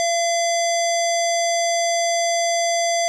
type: tone with low-pass filter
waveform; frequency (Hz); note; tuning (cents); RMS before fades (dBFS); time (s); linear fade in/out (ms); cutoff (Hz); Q
square; 680; F5; -46; -20; 0-3.08; 0; 6600; 4.1
effects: none